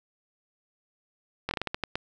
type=slowing click train; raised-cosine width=0.3 ms; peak=-13 dBFS; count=9; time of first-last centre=1.49-1.955 s; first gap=21 ms; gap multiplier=1.28; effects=none